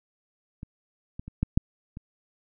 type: clicks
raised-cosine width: 5 ms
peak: -25 / -23 / -26 / -11 / -7 / -26 dBFS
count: 6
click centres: 0.631 / 1.195 / 1.28 / 1.43 / 1.575 / 1.971 s
effects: none